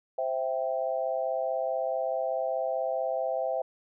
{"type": "chord", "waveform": "sine", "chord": "C major", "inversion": "none", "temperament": "equal", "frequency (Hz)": [523.3, 659.3, 784], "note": ["C5", "E5", "G5"], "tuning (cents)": [0, 0, 0], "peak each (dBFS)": [-31, -30, -34], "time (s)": [0.18, 3.62], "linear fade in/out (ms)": 5, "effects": []}